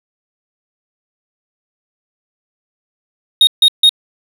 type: tone bursts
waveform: triangle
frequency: 3729 Hz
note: A#7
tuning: in tune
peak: -3 dBFS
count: 3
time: 3.41-3.893 s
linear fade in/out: 2 ms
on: 61 ms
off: 150 ms
effects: none